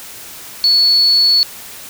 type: tone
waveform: sine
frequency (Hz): 4412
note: C#8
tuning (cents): -9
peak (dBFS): -8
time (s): 0.64-1.43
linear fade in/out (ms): 0
effects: white hiss -33 dBFS RMS until 1.89 s